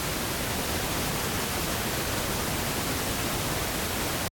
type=noise; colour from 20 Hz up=pink; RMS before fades=-29 dBFS; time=0-4.28 s; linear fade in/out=0 ms; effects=high-pass 60 Hz 12 dB/octave + AAC 64 kbps